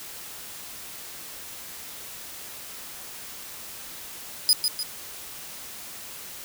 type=tone with echo; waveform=sawtooth; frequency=4978 Hz; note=D#8; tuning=in tune; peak=-12 dBFS; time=4.49-4.53 s; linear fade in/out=0 ms; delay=150 ms; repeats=2; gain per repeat=-6 dB; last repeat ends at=4.83 s; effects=white hiss -40 dBFS RMS until 6.44 s